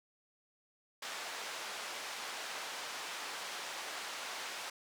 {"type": "band-pass noise", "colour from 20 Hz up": "pink", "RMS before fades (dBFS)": -43, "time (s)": [1.02, 4.7], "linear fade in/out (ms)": 5, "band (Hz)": [750, 6900], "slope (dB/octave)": 12, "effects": []}